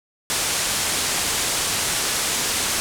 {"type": "low-pass noise", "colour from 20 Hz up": "white", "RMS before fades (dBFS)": -23, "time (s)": [0.3, 2.8], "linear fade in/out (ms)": 0, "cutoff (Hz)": 10000, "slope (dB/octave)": 24, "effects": []}